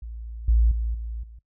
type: tone with level steps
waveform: sine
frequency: 56.6 Hz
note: A1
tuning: 50 cents sharp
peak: -33 / -15 / -23 / -29 / -41 dBFS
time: 0.02-1.39 s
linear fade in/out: 5 ms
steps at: 0.48 / 0.71 / 0.94 / 1.23 s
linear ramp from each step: 5 ms
effects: noise-tail reverb RT60 0.1 s tail -19 dB re dry